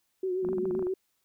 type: tone with vibrato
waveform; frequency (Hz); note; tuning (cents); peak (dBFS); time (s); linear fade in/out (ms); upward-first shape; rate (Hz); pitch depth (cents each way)
sine; 370; F#4; 0; -27; 0.23-0.94; 5; triangle; 7.6; 57
type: band-pass noise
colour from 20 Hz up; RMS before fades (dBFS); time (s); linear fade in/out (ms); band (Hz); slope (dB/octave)
pink; -38; 0.42-0.85; 50; 170 to 240; 96
type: clicks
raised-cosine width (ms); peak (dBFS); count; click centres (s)
1; -28; 10; 0.449 / 0.488 / 0.531 / 0.583 / 0.655 / 0.71 / 0.751 / 0.793 / 0.826 / 0.869
effects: white hiss -75 dBFS RMS until 1.24 s